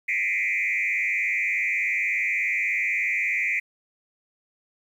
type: tone with frequency modulation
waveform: sine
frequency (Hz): 2212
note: C#7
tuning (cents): -4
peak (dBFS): -21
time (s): 0.08-3.6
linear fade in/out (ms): 10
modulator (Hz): 96.6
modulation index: 2.6
effects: tanh soft clip ceiling -17 dBFS + 9-bit